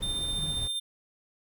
brown noise, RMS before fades -37 dBFS, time 0-0.68 s, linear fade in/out 10 ms
square tone with tremolo, 3600 Hz, A7, 39 cents sharp, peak -29 dBFS, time 0.02-0.8 s, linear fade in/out 10 ms, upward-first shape sine, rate 15 Hz, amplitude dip 30%
sine tone, 155.56 Hz, D#3, in tune, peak -36 dBFS, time 0.38-0.52 s, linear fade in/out 10 ms
effects none

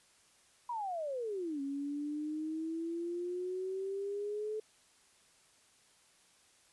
sine exponential two-way sweep, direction down then up, 990 to 274.7 to 434.2 Hz, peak -35 dBFS, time 0.69-4.6 s, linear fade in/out 5 ms, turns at 1.61 s, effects white hiss -66 dBFS RMS until 6.72 s + resampled to 24000 Hz

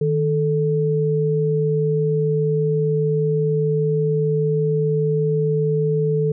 sine tone pair together, 154.68 / 437.5 Hz, D#3 / A4, -10 / -10 cents, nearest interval octave + tritone, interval 1800 cents, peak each -19 dBFS, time 0.01-6.32 s, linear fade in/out 5 ms, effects none

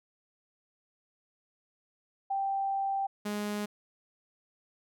sine / sawtooth tone pair in turn, 784 / 207.7 Hz, G5 / G#3, 0 / 0 cents, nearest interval octave + major seventh, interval 2300 cents, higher first, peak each -28 dBFS, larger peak neither, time 2.3-3.07 / 3.25-3.66 s, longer first, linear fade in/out 10 ms, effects none

